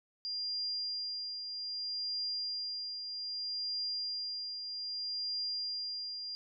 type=tone with tremolo; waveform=sine; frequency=4800 Hz; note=D8; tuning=37 cents sharp; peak=-33 dBFS; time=0.25-6.35 s; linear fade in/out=0 ms; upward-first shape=triangle; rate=0.63 Hz; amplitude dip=50%; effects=none